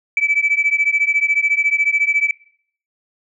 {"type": "beating tone pair", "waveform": "sine", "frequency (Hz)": [2300, 2314], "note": ["D7", "D7"], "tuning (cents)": [-37, -26], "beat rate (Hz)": 14, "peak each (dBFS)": -16, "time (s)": [0.17, 2.31], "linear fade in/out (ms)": 2, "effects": ["noise-tail reverb RT60 0.6 s tail -24 dB re dry", "tanh soft clip ceiling -7 dBFS"]}